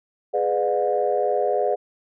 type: chord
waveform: sine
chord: G# diminished seventh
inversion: none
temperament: just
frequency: 415.3 / 498.4 / 598 / 717.6 Hz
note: G#4 / B4 / D5 / F5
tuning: 0 / +16 / +31 / +47 cents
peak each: -24 dBFS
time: 0.33-1.76 s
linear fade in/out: 20 ms
effects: tanh soft clip ceiling -9 dBFS